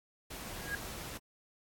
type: noise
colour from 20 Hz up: pink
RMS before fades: -44 dBFS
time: 0.3-1.18 s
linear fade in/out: 10 ms
type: tone with exponential growth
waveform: sine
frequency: 1639 Hz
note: G#6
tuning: 23 cents flat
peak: -31 dBFS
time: 0.54-0.75 s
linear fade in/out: 2 ms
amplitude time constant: 44 ms
effects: AAC 64 kbps